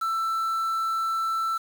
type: tone with quantisation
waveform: triangle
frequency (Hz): 1331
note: E6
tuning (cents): +16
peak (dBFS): -22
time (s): 0.01-1.58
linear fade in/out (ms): 10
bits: 7
effects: none